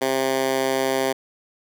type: tone with high-pass filter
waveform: 10% pulse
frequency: 132.8 Hz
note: C3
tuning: 26 cents sharp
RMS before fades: -22 dBFS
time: 0.01-1.13 s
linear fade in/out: 10 ms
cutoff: 360 Hz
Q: 1.1
effects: none